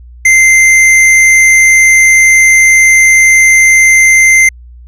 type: tone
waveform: square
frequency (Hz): 2083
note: C7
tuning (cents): -8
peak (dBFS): -3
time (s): 0.25-4.49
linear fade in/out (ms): 5
effects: added 60 Hz sine -30 dBFS peak until 4.87 s + low-pass 11000 Hz 12 dB/octave